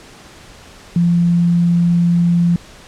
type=tone; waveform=sine; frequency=172.2 Hz; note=F3; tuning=24 cents flat; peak=-10 dBFS; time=0.96-2.56 s; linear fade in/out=2 ms; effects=pink hiss -40 dBFS RMS until 2.87 s + low-pass 8000 Hz 12 dB/octave